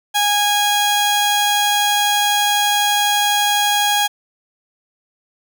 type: tone pair together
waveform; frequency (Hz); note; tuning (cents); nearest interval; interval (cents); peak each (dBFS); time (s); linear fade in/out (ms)
sawtooth; 824 / 1648; G#5 / G#6; -14 / -14; octave; 1200; -12; 0.14-4.08; 20
effects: none